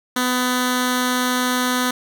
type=tone with notch filter; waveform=10% pulse; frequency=250.4 Hz; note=B3; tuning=24 cents sharp; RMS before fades=-20 dBFS; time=0.16-1.91 s; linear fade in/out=5 ms; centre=630 Hz; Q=0.93; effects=none